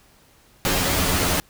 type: noise with comb filter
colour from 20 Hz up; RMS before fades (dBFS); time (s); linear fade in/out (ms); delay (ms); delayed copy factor
pink; -21; 0.65-1.4; 0; 11; +0.75
effects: pink hiss -55 dBFS RMS until 1.49 s